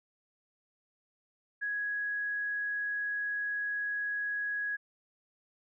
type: tone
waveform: sine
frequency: 1666 Hz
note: G#6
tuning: 5 cents sharp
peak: -31 dBFS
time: 1.61-4.77 s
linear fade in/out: 20 ms
effects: none